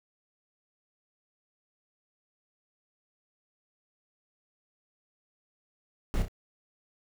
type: noise with echo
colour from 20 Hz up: brown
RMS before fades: -28 dBFS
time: 6.14-6.22 s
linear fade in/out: 0 ms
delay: 31 ms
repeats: 2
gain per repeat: -7 dB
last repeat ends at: 6.282 s
effects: none